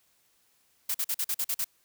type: noise bursts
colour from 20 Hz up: blue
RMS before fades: -29 dBFS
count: 8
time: 0.89-1.644 s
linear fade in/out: 5 ms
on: 54 ms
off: 46 ms
effects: white hiss -68 dBFS RMS until 1.84 s